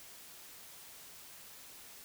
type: silence
effects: white hiss -53 dBFS RMS until 2.04 s